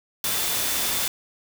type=tone in noise; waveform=sine; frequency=3521 Hz; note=A7; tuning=in tune; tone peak=-35 dBFS; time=0.24-1.08 s; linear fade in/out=2 ms; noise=white; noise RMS=-25 dBFS; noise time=0.24-1.08 s; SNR=-13 dB; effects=none